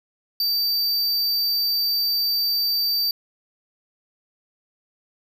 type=tone; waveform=square; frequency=4643 Hz; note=D8; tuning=21 cents flat; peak=-20 dBFS; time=0.4-3.11 s; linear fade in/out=2 ms; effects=none